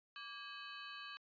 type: ring-modulated tone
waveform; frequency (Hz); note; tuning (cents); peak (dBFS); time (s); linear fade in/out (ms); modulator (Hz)
20% pulse; 1396.9; F6; 0; -39; 0.16-1.17; 0; 236
effects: resampled to 11025 Hz